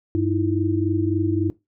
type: tone cluster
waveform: sine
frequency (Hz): 97.6 / 312.7 / 336.3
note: G2 / D#4 / E4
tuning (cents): -7 / +9 / +35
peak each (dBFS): -23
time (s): 0.15-1.5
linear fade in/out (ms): 0
effects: noise-tail reverb RT60 0.2 s tail -20 dB re dry